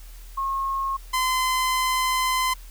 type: tone pair in turn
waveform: sine / sawtooth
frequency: 1083 / 1027.8 Hz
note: C#6 / C6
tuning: -41 / -31 cents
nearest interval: minor second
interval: 90 cents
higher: first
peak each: -23 / -17 dBFS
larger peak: second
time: 0.37-0.97 / 1.13-2.54 s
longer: second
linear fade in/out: 10 ms
effects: added 40 Hz sine -39 dBFS peak until 2.7 s + white hiss -51 dBFS RMS until 2.7 s